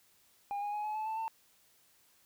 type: tone with pitch steps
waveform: sine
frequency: 810 / 823.7 / 837.6 / 851.7 / 866.1 / 880.8 / 895.6 Hz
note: G#5 / G#5 / G#5 / G#5 / A5 / A5 / A5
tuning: -43 / -14 / +15 / +43 / -28 / +2 / +30 cents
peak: -31 dBFS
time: 0.51-1.28 s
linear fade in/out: 0 ms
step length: 110 ms
effects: tanh soft clip ceiling -33 dBFS + white hiss -67 dBFS RMS until 2.25 s